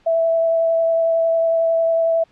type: tone with vibrato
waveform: sine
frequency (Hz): 659.3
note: E5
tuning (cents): 0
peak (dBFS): -14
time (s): 0.06-2.24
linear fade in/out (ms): 10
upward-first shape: triangle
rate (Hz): 11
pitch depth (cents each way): 11
effects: pink hiss -57 dBFS RMS until 2.31 s + low-pass 4000 Hz 12 dB/octave